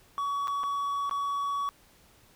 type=tone with dropouts; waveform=triangle; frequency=1129 Hz; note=C#6; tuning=31 cents sharp; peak=-26 dBFS; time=0.18-1.69 s; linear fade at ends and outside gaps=0 ms; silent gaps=0.473-0.48 / 0.634-0.638 / 1.095-1.111 s; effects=pink hiss -60 dBFS RMS until 2.35 s